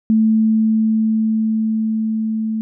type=tone with level ramp; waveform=sine; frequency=220 Hz; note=A3; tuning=in tune; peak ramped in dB=-10 to -18 dBFS; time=0.1-2.61 s; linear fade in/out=0 ms; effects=none